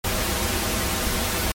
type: noise with comb filter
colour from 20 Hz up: pink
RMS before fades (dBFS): -24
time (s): 0.04-1.52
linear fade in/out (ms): 5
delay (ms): 7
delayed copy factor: -0.6
effects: MP3 64 kbps